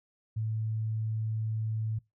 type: tone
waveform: sine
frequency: 110 Hz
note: A2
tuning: in tune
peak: -29 dBFS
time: 0.36-1.99 s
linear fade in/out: 10 ms
effects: noise-tail reverb RT60 0.2 s tail -22 dB re dry